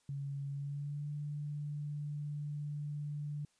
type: tone with pitch glide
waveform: sine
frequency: 140 to 147.13 Hz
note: C#3 to D3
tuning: +18 to +4 cents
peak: -37 dBFS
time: 0.09-3.45 s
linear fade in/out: 2 ms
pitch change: +86 cents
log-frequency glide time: 0.5-1.09 s
effects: white hiss -74 dBFS RMS until 3.59 s + resampled to 22050 Hz